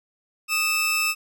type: tone pair together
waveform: sawtooth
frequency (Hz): 1244.5 / 2637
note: D#6 / E7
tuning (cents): 0 / 0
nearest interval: octave + minor second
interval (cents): 1300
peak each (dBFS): -25 / -18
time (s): 0.48-1.15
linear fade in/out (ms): 50
effects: none